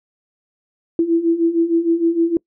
sine beating tone pair, 329.6 / 336.1 Hz, E4 / E4, 0 / +34 cents, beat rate 6.5 Hz, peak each -19 / -15 dBFS, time 0.99-2.37 s, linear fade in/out 2 ms, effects noise-tail reverb RT60 0.1 s tail -26 dB re dry

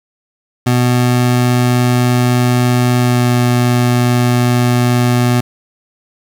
25% pulse tone with pitch glide, 123.47 to 122.4 Hz, B2 to B2, 0 to -15 cents, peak -6 dBFS, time 0.66-5.41 s, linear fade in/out 10 ms, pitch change -15 cents, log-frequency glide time 2.97-3.33 s, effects 7-bit

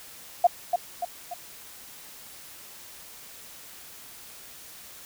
sine tone with echo, 706 Hz, F5, 19 cents sharp, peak -13 dBFS, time 0.44-0.47 s, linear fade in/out 5 ms, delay 290 ms, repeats 3, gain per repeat -6 dB, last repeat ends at 1.34 s, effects white hiss -46 dBFS RMS until 5.05 s

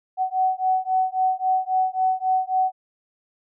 sine beating tone pair, 748 / 751.7 Hz, F#5 / F#5, +19 / +27 cents, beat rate 3.7 Hz, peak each -22 dBFS, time 0.17-2.72 s, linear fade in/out 50 ms, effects none

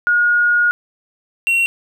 sine / triangle tone pair in turn, 1438 / 2735 Hz, F#6 / F7, -50 / -37 cents, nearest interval major seventh, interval 1113 cents, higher second, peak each -11 dBFS, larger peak neither, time 0.07-0.71 / 1.47-1.66 s, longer first, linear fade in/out 0 ms, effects none

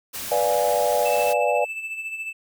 white noise, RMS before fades -32 dBFS, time 0.13-1.34 s, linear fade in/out 20 ms
sine chord, B diminished seventh, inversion none, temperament equal, 493.9 / 587.3 / 698.5 / 830.6 Hz, B4 / D5 / F5 / Ab5, 0 / 0 / 0 / 0 cents, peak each -24 / -22 / -25 / -25 dBFS, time 0.31-1.65 s, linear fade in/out 10 ms
triangle tone with tremolo, 2637 Hz, E7, in tune, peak -25 dBFS, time 1.05-2.33 s, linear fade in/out 10 ms, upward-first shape sine, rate 14 Hz, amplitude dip 55%
effects none

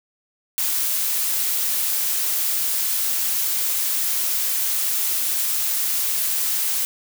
blue noise, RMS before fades -22 dBFS, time 0.58-6.85 s, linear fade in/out 0 ms, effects none

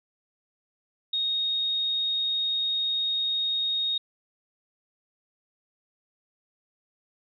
sine tone, 3729 Hz, A#7, in tune, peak -24 dBFS, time 1.13-3.98 s, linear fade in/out 5 ms, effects none

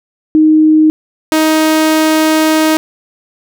sine / sawtooth tone pair in turn, 311.1 / 314 Hz, D#4 / D#4, 0 / +16 cents, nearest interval unison, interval 16 cents, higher second, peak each -4 dBFS, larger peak neither, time 0.35-0.9 / 1.32-2.77 s, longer second, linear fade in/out 0 ms, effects none

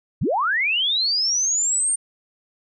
sine linear sweep, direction up, 70.1 to 8870 Hz, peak -18 dBFS, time 0.21-1.96 s, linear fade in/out 10 ms, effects none

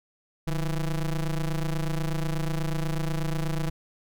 square ring-modulated tone, 83 Hz, E2, 12 cents sharp, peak -23 dBFS, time 0.47-3.7 s, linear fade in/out 5 ms, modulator 68.9 Hz, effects none

